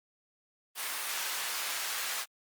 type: high-pass noise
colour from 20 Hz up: pink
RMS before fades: -35 dBFS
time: 0.75-2.26 s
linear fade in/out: 50 ms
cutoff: 1200 Hz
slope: 12 dB/octave
effects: Opus 32 kbps